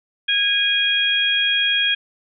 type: harmonic tone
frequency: 821 Hz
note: G#5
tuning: 20 cents flat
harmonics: 2 / 3 / 4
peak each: -22 / -22 / -18 dBFS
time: 0.28-1.95 s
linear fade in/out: 10 ms
effects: none